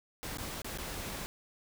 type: noise with dropouts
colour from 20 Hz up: pink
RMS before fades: -40 dBFS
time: 0.23-1.26 s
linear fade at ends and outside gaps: 0 ms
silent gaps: 0.372-0.384 / 0.618-0.645 / 0.775-0.785 s
effects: none